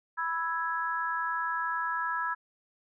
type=chord; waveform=sine; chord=E major; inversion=second; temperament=equal; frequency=987.8 / 1318.5 / 1661.2 Hz; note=B5 / E6 / G#6; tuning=0 / 0 / 0 cents; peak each=-33 dBFS; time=0.17-2.35 s; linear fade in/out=20 ms; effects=none